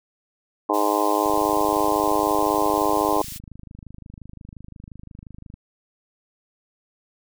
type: harmonic tone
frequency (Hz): 103.83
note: G#2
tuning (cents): 0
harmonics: 3 / 4 / 5 / 6 / 7 / 8 / 9 / 10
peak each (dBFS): -25 / -26 / -29 / -27 / -29 / -25 / -28 / -25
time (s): 0.69-3.22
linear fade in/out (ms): 5
type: high-pass noise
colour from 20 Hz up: white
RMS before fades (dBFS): -36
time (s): 0.73-3.39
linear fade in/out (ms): 20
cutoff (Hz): 2700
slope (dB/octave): 12
type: click train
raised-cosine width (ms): 5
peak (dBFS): -28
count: 111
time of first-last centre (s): 1.26-5.54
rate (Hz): 25.7
effects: none